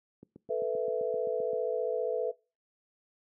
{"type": "click train", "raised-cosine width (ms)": 3, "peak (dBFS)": -32, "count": 11, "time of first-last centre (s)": [0.23, 1.532], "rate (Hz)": 7.68}
{"type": "chord", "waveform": "sine", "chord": "A suspended second", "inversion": "none", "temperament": "just", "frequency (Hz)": [440, 495, 660], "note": ["A4", "B4", "E5"], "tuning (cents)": [0, 4, 2], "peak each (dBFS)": [-32, -31, -34], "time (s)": [0.49, 2.32], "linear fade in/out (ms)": 20}
{"effects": ["noise-tail reverb RT60 0.3 s tail -22 dB re dry", "high-pass 200 Hz 12 dB/octave"]}